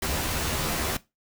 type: noise with comb filter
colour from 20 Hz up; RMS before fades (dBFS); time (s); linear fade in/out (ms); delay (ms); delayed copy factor
pink; -28; 0.02-0.97; 5; 13; +0.6
effects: noise-tail reverb RT60 0.2 s tail -17 dB re dry